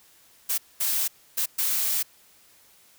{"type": "noise bursts at uneven times", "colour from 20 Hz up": "blue", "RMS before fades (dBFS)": -25, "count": 4, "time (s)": [[0.49, 0.58], [0.8, 1.08], [1.37, 1.46], [1.58, 2.03]], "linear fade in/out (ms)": 10, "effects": ["white hiss -57 dBFS RMS until 2.98 s"]}